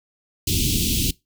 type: band-stop noise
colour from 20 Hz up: pink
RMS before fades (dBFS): -21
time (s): 0.47-1.11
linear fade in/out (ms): 5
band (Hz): 360 to 2700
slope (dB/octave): 48
effects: noise-tail reverb RT60 0.2 s tail -22 dB re dry